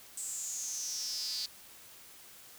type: tone with high-pass filter sweep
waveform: square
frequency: 116.54 Hz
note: A#2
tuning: in tune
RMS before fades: -38 dBFS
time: 0.17-1.46 s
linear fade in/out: 5 ms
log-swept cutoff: 8000 to 4500 Hz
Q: 9
effects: white hiss -54 dBFS RMS until 2.58 s